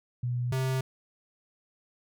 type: tone pair in turn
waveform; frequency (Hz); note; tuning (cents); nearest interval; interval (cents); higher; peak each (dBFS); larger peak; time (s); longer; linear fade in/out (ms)
sine / square; 122.5 / 131.16; B2 / C3; -14 / +5; minor second; 119; second; -27; neither; 0.23-0.52 / 0.52-0.81; neither; 5
effects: none